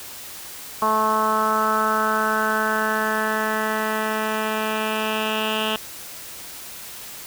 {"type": "tone with low-pass filter sweep", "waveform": "10% pulse", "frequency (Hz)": 217.3, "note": "A3", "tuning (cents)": -21, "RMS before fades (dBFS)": -22, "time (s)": [0.82, 5.76], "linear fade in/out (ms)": 2, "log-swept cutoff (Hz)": [1100, 2900], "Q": 5, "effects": ["white hiss -37 dBFS RMS until 7.26 s"]}